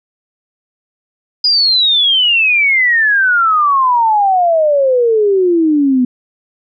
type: exponential sweep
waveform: sine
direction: down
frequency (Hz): 4978 to 245.3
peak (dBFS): -8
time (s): 1.44-6.05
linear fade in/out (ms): 5
effects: none